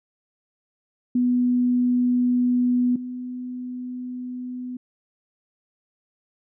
sine tone pair in turn, 246.9 / 249.9 Hz, B3 / B3, 0 / +21 cents, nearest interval unison, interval 21 cents, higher second, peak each -17 / -29 dBFS, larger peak first, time 1.15-2.96 / 2.96-4.77 s, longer neither, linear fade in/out 5 ms, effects none

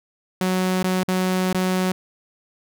sawtooth tone with dropouts, 185.1 Hz, F#3, 1 cent sharp, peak -15 dBFS, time 0.41-1.92 s, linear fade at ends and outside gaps 2 ms, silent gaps 0.829-0.84 / 1.034-1.083 / 1.529-1.546 s, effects none

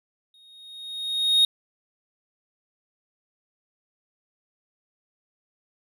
triangle tone with exponential growth, 3729 Hz, A#7, in tune, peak -12 dBFS, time 0.34-1.45 s, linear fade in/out 2 ms, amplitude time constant 240 ms, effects none

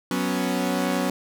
sawtooth chord, F# suspended fourth, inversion none, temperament equal, 185 / 246.9 / 277.2 Hz, F#3 / B3 / C#4, 0 / 0 / 0 cents, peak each -23 dBFS, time 0.11-1.1 s, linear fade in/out 2 ms, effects none

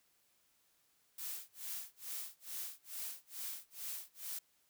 blue noise with tremolo, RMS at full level -42 dBFS, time 1.18-4.39 s, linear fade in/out 5 ms, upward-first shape sine, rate 2.3 Hz, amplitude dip 100%, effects white hiss -74 dBFS RMS until 4.69 s

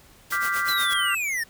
white noise with tremolo, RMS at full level -32 dBFS, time 0.3-0.94 s, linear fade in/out 10 ms, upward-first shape sine, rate 8.2 Hz, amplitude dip 85%
sine chord, G dominant seventh, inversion second, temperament equal, 1174.7 / 1396.9 / 1568 / 1975.5 Hz, D6 / F6 / G6 / B6, 0 / 0 / 0 / 0 cents, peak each -28 dBFS, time 0.32-1.15 s, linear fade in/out 5 ms
square linear sweep, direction down, 4096 to 1760 Hz, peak -25 dBFS, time 0.68-1.44 s, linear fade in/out 10 ms
effects pink hiss -53 dBFS RMS until 1.49 s

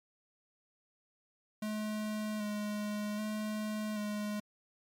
square tone with vibrato, 211.3 Hz, G#3, 30 cents sharp, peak -35 dBFS, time 1.62-4.4 s, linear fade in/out 5 ms, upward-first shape square, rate 0.64 Hz, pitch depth 19 cents each way, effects MP3 96 kbps

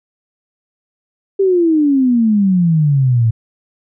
sine exponential sweep, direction down, 398.3 to 110 Hz, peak -9 dBFS, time 1.39-3.31 s, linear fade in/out 10 ms, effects none

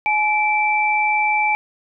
sine tone pair together, 848 / 2333 Hz, G#5 / D7, +36 / -12 cents, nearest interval octave + tritone, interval 1752 cents, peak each -18 dBFS, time 0.06-1.55 s, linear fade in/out 0 ms, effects none

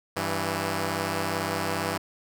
5% pulse tone pair together, 97.73 / 164.81 Hz, G2 / E3, -5 / 0 cents, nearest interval major sixth, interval 905 cents, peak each -18 dBFS, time 0.16-1.98 s, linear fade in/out 10 ms, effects none

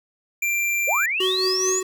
square tone, 2365 Hz, D7, 12 cents sharp, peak -21 dBFS, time 0.42-1.06 s, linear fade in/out 5 ms
sine linear sweep, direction up, 448.6 to 7160 Hz, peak -21 dBFS, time 0.87-1.81 s, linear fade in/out 20 ms
square tone with tremolo, 374 Hz, F#4, 19 cents sharp, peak -21 dBFS, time 1.2-1.83 s, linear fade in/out 5 ms, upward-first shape triangle, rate 4.6 Hz, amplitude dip 50%
effects none

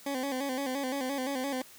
20% pulse tone with vibrato, 267.9 Hz, C4, 41 cents sharp, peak -26 dBFS, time 0.06-1.62 s, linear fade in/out 5 ms, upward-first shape square, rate 5.8 Hz, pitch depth 75 cents each way, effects white hiss -53 dBFS RMS until 1.78 s

